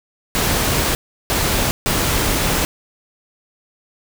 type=noise bursts at uneven times; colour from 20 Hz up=pink; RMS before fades=-18 dBFS; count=3; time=0.35-0.95 / 1.3-1.71 / 1.86-2.65 s; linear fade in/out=0 ms; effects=none